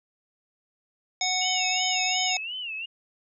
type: harmonic tone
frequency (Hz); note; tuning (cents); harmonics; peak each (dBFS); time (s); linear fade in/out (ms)
740; F#5; 0; 1 / 3 / 5 / 7 / 9; -30 / -30 / -30 / -30 / -30; 1.21-2.37; 2
type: tone with vibrato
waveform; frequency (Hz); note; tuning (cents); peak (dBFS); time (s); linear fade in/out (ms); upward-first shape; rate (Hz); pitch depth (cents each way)
sine; 2800; F7; +4; -31; 1.41-2.86; 10; sine; 2.8; 150
effects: none